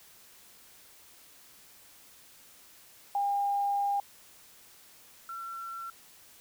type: tone pair in turn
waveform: sine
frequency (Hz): 805 / 1353.8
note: G5 / E6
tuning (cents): +46 / +46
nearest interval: major sixth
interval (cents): 900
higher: second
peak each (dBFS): -26 / -37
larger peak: first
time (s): 3.15-4 / 5.29-5.9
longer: first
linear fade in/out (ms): 2
effects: white hiss -56 dBFS RMS until 6.4 s